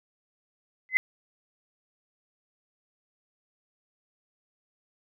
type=tone with exponential growth; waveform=sine; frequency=2040 Hz; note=C7; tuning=44 cents flat; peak=-13 dBFS; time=0.89-0.97 s; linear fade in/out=0 ms; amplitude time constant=16 ms; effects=none